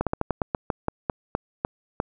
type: slowing click train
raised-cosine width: 1 ms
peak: -9 dBFS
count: 13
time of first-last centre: 0.01-2.001 s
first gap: 57 ms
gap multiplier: 1.18
effects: none